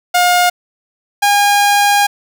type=tone pair in turn; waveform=sawtooth; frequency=713 / 813.8 Hz; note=F5 / G#5; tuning=+36 / -35 cents; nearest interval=major second; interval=229 cents; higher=second; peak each=-5 dBFS; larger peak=neither; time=0.14-0.5 / 1.22-2.07 s; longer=second; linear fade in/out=10 ms; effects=none